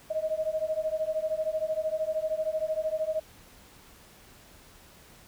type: beating tone pair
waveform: sine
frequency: 622.3 / 635.3 Hz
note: D#5 / D#5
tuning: 0 / +36 cents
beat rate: 13 Hz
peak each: -30 dBFS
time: 0.1-3.2 s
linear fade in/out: 10 ms
effects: pink hiss -54 dBFS RMS until 5.27 s